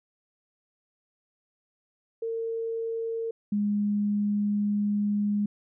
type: tone pair in turn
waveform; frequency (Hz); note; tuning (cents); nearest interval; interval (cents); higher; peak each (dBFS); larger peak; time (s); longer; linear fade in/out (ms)
sine; 455.1 / 206.1; A#4 / G#3; -42 / -13; octave + major second; 1371; first; -28 / -23; second; 2.22-3.31 / 3.52-5.46; second; 5
effects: none